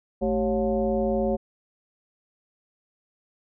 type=tone with frequency modulation; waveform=sine; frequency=385.2 Hz; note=G4; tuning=30 cents flat; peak=-21 dBFS; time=0.21-1.37 s; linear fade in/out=20 ms; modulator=166 Hz; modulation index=1.6; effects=none